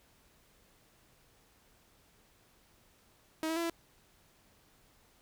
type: tone with pitch steps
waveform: sawtooth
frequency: 317.5 / 324 / 337.3 / 334.4 Hz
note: D#4 / E4 / E4 / E4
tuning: +35 / -30 / +40 / +25 cents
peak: -28 dBFS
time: 3.43-3.698 s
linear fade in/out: 0 ms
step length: 67 ms
effects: pink hiss -66 dBFS RMS until 5.21 s